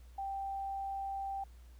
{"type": "tone", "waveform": "sine", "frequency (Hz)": 784, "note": "G5", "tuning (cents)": 0, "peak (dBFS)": -36, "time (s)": [0.18, 1.44], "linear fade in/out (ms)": 5, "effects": ["added 60 Hz sine -52 dBFS peak until 1.79 s", "pink hiss -68 dBFS RMS until 1.79 s"]}